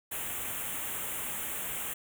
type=band-stop noise; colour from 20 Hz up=white; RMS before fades=-36 dBFS; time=0.11-1.94 s; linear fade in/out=10 ms; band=3300 to 7100 Hz; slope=48 dB/octave; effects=none